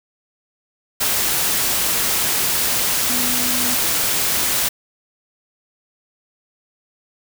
sine tone in noise, 246.9 Hz, B3, in tune, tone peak -27 dBFS, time 3.09-3.75 s, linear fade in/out 10 ms, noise white, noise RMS -19 dBFS, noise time 1-4.69 s, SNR -11 dB, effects none

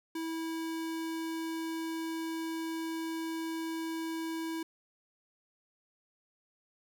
square tone, 325.7 Hz, E4, 21 cents flat, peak -35 dBFS, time 0.15-4.63 s, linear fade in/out 5 ms, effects none

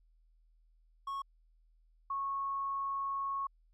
triangle / sine tone pair in turn, 1100 / 1100 Hz, C#6 / C#6, -14 / -14 cents, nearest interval unison, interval 0 cents, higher neither, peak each -34 / -33 dBFS, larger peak second, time 1.07-1.22 / 2.1-3.47 s, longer second, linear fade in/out 5 ms, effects added 40 Hz sine -64 dBFS peak until 3.73 s

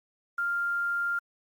sine tone with quantisation, 1396.9 Hz, F6, in tune, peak -26 dBFS, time 0.38-1.19 s, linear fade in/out 5 ms, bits 9, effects Opus 48 kbps

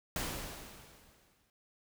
pink noise with exponential decay, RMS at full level -35 dBFS, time 0.16-1.5 s, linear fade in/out 1 ms, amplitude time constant 290 ms, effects none

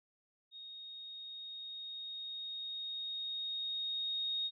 sine tone with level ramp, 3729 Hz, A#7, in tune, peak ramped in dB -47 to -33 dBFS, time 0.51-4.51 s, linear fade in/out 50 ms, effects none

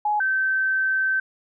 sine tone pair in turn, 839 / 1545.9 Hz, G#5 / G6, +17 / -25 cents, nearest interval major seventh, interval 1058 cents, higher second, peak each -19 dBFS, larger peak neither, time 0.05-0.2 / 0.2-1.2 s, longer second, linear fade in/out 5 ms, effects none

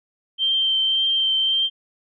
sine tone with vibrato, 3136 Hz, G7, in tune, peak -17 dBFS, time 0.38-1.7 s, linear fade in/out 50 ms, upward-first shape triangle, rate 1.8 Hz, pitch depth 14 cents each way, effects none

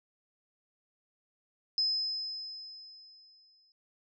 sine tone with exponential decay, 5100 Hz, D#8, 42 cents sharp, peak -25 dBFS, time 1.78-3.72 s, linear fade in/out 1 ms, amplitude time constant 420 ms, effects none

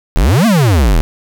square exponential two-way sweep, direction up then down, 35.03 to 240.8 to 35.03 Hz, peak -8 dBFS, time 0.16-1.01 s, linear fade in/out 0 ms, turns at 0.46 s, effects 7-bit

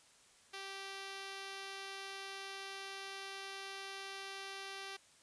5% pulse tone, 390.3 Hz, G4, 8 cents flat, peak -33 dBFS, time 0.53-4.97 s, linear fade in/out 10 ms, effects white hiss -65 dBFS RMS until 5.22 s + resampled to 22050 Hz

